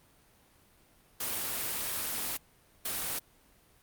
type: noise bursts at uneven times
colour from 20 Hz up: white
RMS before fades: -34 dBFS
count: 2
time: 1.2-2.37 / 2.85-3.19 s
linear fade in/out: 5 ms
effects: pink hiss -63 dBFS RMS until 3.82 s + Opus 32 kbps